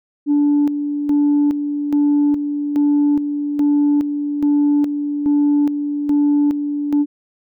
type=tone with tremolo; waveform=sine; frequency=290.9 Hz; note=D4; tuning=16 cents flat; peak=-10 dBFS; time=0.26-7.06 s; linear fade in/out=50 ms; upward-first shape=square; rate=1.2 Hz; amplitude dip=60%; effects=tanh soft clip ceiling -9 dBFS